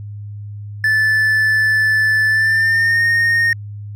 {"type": "tone with pitch glide", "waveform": "triangle", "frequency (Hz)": [1749, 1846.6], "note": ["A6", "A#6"], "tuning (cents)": [-11, -17], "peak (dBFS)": -10, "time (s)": [0.84, 3.53], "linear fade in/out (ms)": 2, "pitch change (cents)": 94, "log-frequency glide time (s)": [2.28, 3.03], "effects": ["added 103 Hz sine -27 dBFS peak until 3.95 s"]}